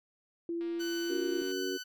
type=tone with pitch glide; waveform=sine; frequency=338.6 to 344.9 Hz; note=E4 to F4; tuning=+46 to -22 cents; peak=-32 dBFS; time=0.49-1.42 s; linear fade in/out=2 ms; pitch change=+32 cents; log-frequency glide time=1-1.2 s
type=click train; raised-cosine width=0.3 ms; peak=-39 dBFS; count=214; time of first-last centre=0.61-1.516 s; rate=235 Hz
type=tone with tremolo; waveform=15% pulse; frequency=1500 Hz; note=F#6; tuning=23 cents sharp; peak=-31 dBFS; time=0.79-1.84 s; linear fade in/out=20 ms; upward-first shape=sine; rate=1.5 Hz; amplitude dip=35%
type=harmonic tone; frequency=93.7 Hz; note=F#2; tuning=22 cents sharp; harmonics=3 / 4 / 5; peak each=-38 / -34 / -42 dBFS; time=1.09-1.78 s; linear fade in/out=20 ms
effects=none